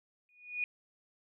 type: tone with exponential growth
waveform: sine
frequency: 2460 Hz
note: D#7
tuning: 20 cents flat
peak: -28 dBFS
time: 0.29-0.64 s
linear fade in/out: 1 ms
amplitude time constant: 74 ms
effects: none